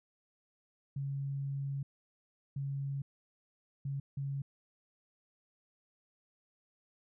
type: tone bursts at uneven times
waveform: sine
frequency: 138.59 Hz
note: C#3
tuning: in tune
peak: -34 dBFS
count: 4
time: 0.96-1.83 / 2.56-3.02 / 3.85-4 / 4.17-4.42 s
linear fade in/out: 5 ms
effects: none